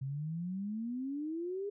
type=exponential sweep; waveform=sine; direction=up; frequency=130.81 to 414.4 Hz; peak=-35 dBFS; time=0.01-1.7 s; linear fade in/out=10 ms; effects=none

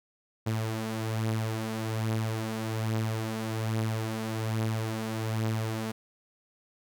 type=beating tone pair; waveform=sawtooth; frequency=110 / 111.2 Hz; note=A2 / A2; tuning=0 / +19 cents; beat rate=1.2 Hz; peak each=-31 / -26 dBFS; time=0.46-5.92 s; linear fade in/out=10 ms; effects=none

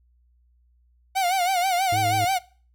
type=tone with vibrato; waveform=45% pulse; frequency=737 Hz; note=F#5; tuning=7 cents flat; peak=-20 dBFS; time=1.15-2.39 s; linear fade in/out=20 ms; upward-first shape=sine; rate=6.2 Hz; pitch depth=100 cents each way
type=harmonic tone; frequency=106.3 Hz; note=G#2; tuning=41 cents sharp; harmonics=1 / 3 / 4; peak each=-27 / -36 / -43 dBFS; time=1.92-2.25 s; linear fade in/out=5 ms
effects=noise-tail reverb RT60 0.4 s tail -21 dB re dry + added 60 Hz sine -58 dBFS peak until 2.74 s

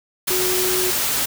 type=tone in noise; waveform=sine; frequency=368 Hz; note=F#4; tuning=9 cents flat; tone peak=-22 dBFS; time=0.3-0.91 s; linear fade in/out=10 ms; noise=white; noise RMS=-21 dBFS; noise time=0.27-1.26 s; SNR=-4 dB; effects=none

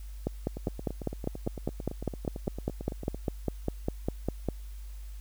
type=two click trains; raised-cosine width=2 ms; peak=-15 / -24 dBFS; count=22 / 24; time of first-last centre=0.27-4.487 / 0.57-3.146 s; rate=4.98 / 8.93 Hz; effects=added 50 Hz sine -39 dBFS peak until 5.2 s + white hiss -59 dBFS RMS until 5.2 s

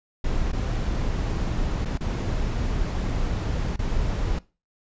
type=noise with dropouts; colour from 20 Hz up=brown; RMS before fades=-25 dBFS; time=0.24-4.39 s; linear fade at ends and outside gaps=5 ms; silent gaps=0.519-0.53 / 1.85-1.855 / 1.977-2.007 / 3.762-3.79 s; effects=noise-tail reverb RT60 0.3 s tail -20 dB re dry + resampled to 16000 Hz

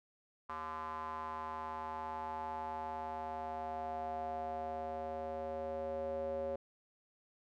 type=tone with band-pass filter sweep; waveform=square; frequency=78.9 Hz; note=D#2; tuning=25 cents sharp; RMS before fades=-41 dBFS; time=0.49-6.56 s; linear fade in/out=5 ms; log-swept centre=1100 to 540 Hz; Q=5.7; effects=none

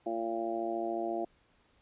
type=harmonic tone; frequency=114.2 Hz; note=A#2; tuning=35 cents flat; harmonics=2 / 3 / 4 / 5 / 6 / 7; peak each=-44 / -35 / -46 / -41 / -35 / -44 dBFS; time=0.06-1.25 s; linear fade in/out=5 ms; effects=pink hiss -68 dBFS RMS until 1.81 s + resampled to 8000 Hz

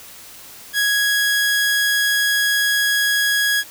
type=tone; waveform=sawtooth; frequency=1661.2 Hz; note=G#6; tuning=in tune; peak=-12 dBFS; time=0.73-3.64 s; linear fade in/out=50 ms; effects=white hiss -40 dBFS RMS until 3.7 s

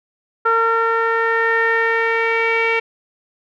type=tone with low-pass filter sweep; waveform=sawtooth; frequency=456 Hz; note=A#4; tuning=38 cents flat; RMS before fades=-17 dBFS; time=0.45-2.8 s; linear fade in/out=10 ms; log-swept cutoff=1400 to 2400 Hz; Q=6.2; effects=none

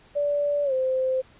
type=tone with pitch glide; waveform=sine; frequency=580 to 519.7 Hz; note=D5 to C5; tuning=-22 to -12 cents; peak=-21 dBFS; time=0.15-1.22 s; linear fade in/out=20 ms; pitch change=-190 cents; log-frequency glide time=0.64-0.73 s; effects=pink hiss -55 dBFS RMS until 1.39 s + resampled to 8000 Hz

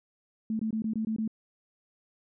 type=tone bursts; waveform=sine; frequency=220 Hz; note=A3; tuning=in tune; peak=-27 dBFS; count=7; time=0.5-1.277 s; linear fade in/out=2 ms; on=93 ms; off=21 ms; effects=none

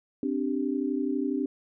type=chord; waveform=sine; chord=C suspended second; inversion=none; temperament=equal; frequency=261.6 / 293.7 / 392 Hz; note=C4 / D4 / G4; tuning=0 / 0 / 0 cents; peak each=-29 / -29 / -33 dBFS; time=0.23-1.46 s; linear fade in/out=2 ms; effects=none

